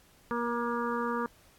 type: harmonic tone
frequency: 237.2 Hz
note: A#3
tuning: 30 cents sharp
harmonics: 1 / 2 / 4 / 5 / 6 / 7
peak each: -34 / -34 / -36 / -35 / -40 / -43 dBFS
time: 0.31-1.26 s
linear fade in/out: 0 ms
effects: pink hiss -61 dBFS RMS until 1.58 s + AAC 64 kbps